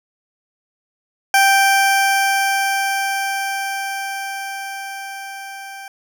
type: tone with level ramp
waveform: 20% pulse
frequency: 784 Hz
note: G5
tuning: in tune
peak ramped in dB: -5 to -27 dBFS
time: 1.34-5.88 s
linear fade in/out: 2 ms
effects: none